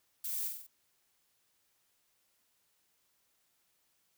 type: noise with echo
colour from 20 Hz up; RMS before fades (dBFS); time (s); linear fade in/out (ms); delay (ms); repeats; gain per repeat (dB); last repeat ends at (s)
violet; -38; 0.24-0.48; 5; 47; 4; -4; 0.668
effects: white hiss -75 dBFS RMS until 4.17 s